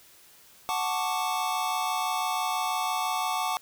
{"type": "chord", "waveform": "square", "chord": "D major seventh", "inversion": "first", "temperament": "equal", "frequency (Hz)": [740, 880, 1108.7, 1174.7], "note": ["F#5", "A5", "C#6", "D6"], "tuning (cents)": [0, 0, 0, 0], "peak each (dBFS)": [-32, -32, -34, -34], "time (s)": [0.69, 3.57], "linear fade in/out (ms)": 0, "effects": ["white hiss -55 dBFS RMS until 3.61 s"]}